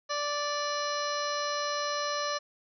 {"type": "harmonic tone with a mistuned harmonic", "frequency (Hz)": 585, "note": "D5", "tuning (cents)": -7, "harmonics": [1, 2, 3, 4, 5, 6, 7, 8, 9, 10], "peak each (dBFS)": [-34, -33, -38, -46, -44, -50, -38, -49, -41, -43], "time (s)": [0.09, 2.39], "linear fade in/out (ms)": 20, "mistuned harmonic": 8, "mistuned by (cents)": 74, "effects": []}